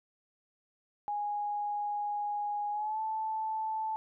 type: tone with pitch glide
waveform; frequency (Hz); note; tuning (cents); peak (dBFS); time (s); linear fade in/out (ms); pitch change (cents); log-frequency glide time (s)
sine; 827 to 876.2; G#5 to A5; -8 to -7; -31; 1.08-3.96; 0; +101; 2.71-3
effects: none